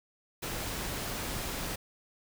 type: noise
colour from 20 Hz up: pink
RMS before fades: -36 dBFS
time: 0.42-1.76 s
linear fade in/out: 10 ms
effects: none